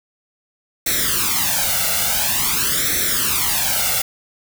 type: noise with flanger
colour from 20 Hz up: white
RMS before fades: -19 dBFS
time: 0.86-4.02 s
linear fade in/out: 5 ms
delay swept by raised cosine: 0.51 to 1.45 ms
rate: 0.48 Hz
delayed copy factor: +0.85
effects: none